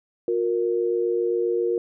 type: tone pair together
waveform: sine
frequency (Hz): 358.7 / 466.2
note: F4 / A#4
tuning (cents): +46 / 0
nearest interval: perfect fourth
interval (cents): 454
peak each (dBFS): -23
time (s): 0.28-1.78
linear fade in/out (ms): 2
effects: none